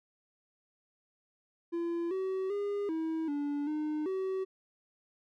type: tone with pitch steps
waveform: triangle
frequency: 339.8 / 379.3 / 406.5 / 321.9 / 288.7 / 304.4 / 379.8 Hz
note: F4 / F#4 / G#4 / E4 / D4 / D#4 / F#4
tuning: -47 / +43 / -37 / -41 / -30 / -38 / +45 cents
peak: -29 dBFS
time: 1.72-4.45 s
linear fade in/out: 20 ms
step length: 390 ms
effects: none